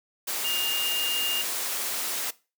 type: tone in noise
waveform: sine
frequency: 2822 Hz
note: F7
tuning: 17 cents sharp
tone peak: -26 dBFS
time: 0.44-1.42 s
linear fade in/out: 10 ms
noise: white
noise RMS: -30 dBFS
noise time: 0.27-2.31 s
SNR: +1 dB
effects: noise-tail reverb RT60 0.3 s tail -20 dB re dry + high-pass 300 Hz 12 dB/octave